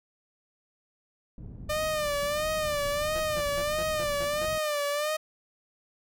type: low-pass noise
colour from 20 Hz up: pink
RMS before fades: -41 dBFS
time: 1.38-4.58 s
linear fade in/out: 2 ms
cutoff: 200 Hz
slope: 12 dB/octave
type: tone with vibrato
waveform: sawtooth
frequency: 599 Hz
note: D5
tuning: 34 cents sharp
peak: -23 dBFS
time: 1.69-5.17 s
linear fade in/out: 10 ms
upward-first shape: sine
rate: 1.5 Hz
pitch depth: 76 cents each way
type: tone bursts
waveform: 15% pulse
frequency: 171.6 Hz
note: F3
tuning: 30 cents flat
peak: -32 dBFS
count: 7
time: 3.15-4.46 s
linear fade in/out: 5 ms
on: 50 ms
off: 160 ms
effects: none